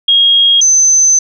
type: tone pair in turn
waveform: sine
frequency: 3268 / 6144 Hz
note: G#7 / G8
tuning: -29 / -36 cents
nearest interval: major seventh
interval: 1093 cents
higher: second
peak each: -5 dBFS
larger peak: neither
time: 0.08-0.61 / 0.61-1.19 s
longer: second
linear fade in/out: 5 ms
effects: none